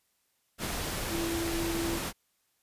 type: tone in noise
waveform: sine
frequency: 335 Hz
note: E4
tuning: 28 cents sharp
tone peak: -31 dBFS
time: 1.09-2 s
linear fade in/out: 50 ms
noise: pink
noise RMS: -34 dBFS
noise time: 0.58-2.13 s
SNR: 0 dB
effects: white hiss -74 dBFS RMS until 2.62 s + resampled to 32000 Hz